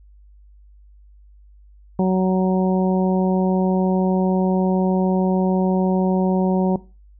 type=harmonic tone; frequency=186.5 Hz; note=F#3; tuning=14 cents sharp; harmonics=1 / 2 / 3 / 4 / 5; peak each=-16 / -22 / -26 / -28 / -30 dBFS; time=1.99-6.76 s; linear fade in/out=2 ms; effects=noise-tail reverb RT60 0.3 s tail -19 dB re dry + added 50 Hz sine -45 dBFS peak until 7.19 s